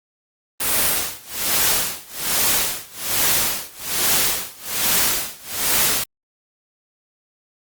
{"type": "noise with tremolo", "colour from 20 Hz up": "white", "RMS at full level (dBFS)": -17, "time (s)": [0.6, 6.04], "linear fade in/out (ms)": 5, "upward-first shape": "sine", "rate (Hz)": 1.2, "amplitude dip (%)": 95, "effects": ["Opus 32 kbps"]}